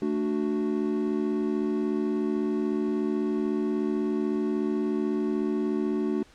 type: chord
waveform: triangle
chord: D major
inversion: second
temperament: equal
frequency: 220 / 293.7 / 370 Hz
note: A3 / D4 / F#4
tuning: 0 / 0 / 0 cents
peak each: -27 dBFS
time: 0.02-6.23 s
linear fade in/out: 2 ms
effects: pink hiss -56 dBFS RMS until 6.34 s + low-pass 7000 Hz 12 dB/octave